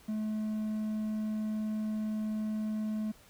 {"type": "tone", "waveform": "triangle", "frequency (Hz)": 215.3, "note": "A3", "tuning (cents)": -37, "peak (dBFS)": -29, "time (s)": [0.08, 3.12], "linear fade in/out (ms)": 10, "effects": ["pink hiss -59 dBFS RMS until 3.29 s"]}